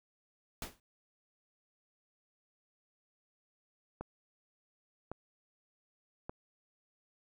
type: noise with exponential decay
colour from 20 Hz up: pink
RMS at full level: -37 dBFS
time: 0.62-0.8 s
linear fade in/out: 2 ms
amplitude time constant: 37 ms
type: clicks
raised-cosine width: 1 ms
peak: -26 dBFS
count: 3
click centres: 4.01 / 5.116 / 6.295 s
effects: none